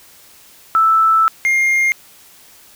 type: tone pair in turn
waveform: sine / triangle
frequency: 1318.5 / 2122 Hz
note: E6 / C7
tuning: 0 / +24 cents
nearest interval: minor sixth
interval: 824 cents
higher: second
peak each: -9 / -10 dBFS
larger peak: first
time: 0.75-1.28 / 1.45-1.92 s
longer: first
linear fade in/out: 0 ms
effects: white hiss -45 dBFS RMS until 2.75 s